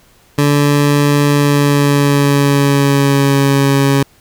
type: tone with pitch glide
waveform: 20% pulse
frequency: 144.6 to 138.55 Hz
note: D3 to C#3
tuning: -27 to -1 cents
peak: -4 dBFS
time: 0.38-4.03 s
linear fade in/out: 5 ms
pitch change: -74 cents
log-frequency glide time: 1.29-3.49 s
effects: pink hiss -49 dBFS RMS until 4.2 s